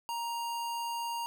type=tone; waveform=square; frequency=936 Hz; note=A#5; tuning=7 cents sharp; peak=-34 dBFS; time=0.09-1.26 s; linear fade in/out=0 ms; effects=none